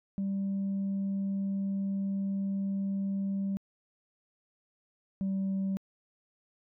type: tone pair in turn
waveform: sine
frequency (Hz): 196 / 193.19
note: G3 / G3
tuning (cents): 0 / -25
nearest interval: unison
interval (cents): 25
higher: first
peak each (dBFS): -27 / -26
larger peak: second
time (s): 0.18-3.57 / 5.21-5.77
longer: first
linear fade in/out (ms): 0
effects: tanh soft clip ceiling -27 dBFS